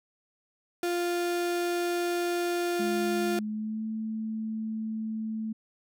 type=tone; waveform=35% pulse; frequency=349.2 Hz; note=F4; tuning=in tune; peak=-25 dBFS; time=0.83-3.39 s; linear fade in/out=2 ms
type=tone with pitch glide; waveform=sine; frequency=211.2 to 219.8 Hz; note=G#3 to A3; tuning=+29 to -2 cents; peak=-30 dBFS; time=2.79-5.53 s; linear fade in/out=10 ms; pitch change=+69 cents; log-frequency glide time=3.34-3.85 s
effects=none